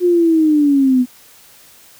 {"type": "linear sweep", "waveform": "sine", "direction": "down", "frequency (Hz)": [360.6, 245.4], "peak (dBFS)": -9, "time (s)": [0, 1.06], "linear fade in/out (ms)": 50, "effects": ["white hiss -45 dBFS RMS until 1.99 s"]}